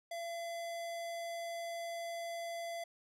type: tone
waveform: square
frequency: 678 Hz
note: E5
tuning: 49 cents sharp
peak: -40 dBFS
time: 0.11-2.84 s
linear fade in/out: 5 ms
effects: low-pass 12000 Hz 12 dB/octave